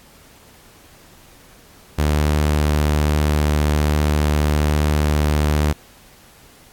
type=tone; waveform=sawtooth; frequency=74.9 Hz; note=D2; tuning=35 cents sharp; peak=-11 dBFS; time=1.98-5.73 s; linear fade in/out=10 ms; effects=pink hiss -48 dBFS RMS until 6.72 s + AAC 64 kbps